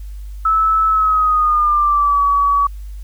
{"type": "tone with pitch glide", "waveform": "sine", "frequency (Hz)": [1306, 1136.9], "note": ["E6", "C#6"], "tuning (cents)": [-17, 43], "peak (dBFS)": -11, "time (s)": [0.45, 2.67], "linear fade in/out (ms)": 5, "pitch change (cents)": -240, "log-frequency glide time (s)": [0.87, 2.23], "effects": ["added 50 Hz sine -27 dBFS peak until 3.03 s", "white hiss -53 dBFS RMS until 3.03 s"]}